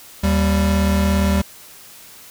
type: tone pair together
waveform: square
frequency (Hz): 77.78 / 195.99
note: D#2 / G3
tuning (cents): 0 / 0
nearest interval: octave + major third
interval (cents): 1600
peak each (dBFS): -18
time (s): 0.23-1.42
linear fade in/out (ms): 10
effects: white hiss -42 dBFS RMS until 2.3 s